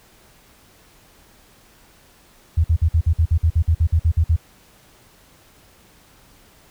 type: tone bursts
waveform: sine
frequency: 81.5 Hz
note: E2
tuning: 19 cents flat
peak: -12 dBFS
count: 15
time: 2.57-4.364 s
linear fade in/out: 10 ms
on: 72 ms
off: 51 ms
effects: pink hiss -52 dBFS RMS until 6.7 s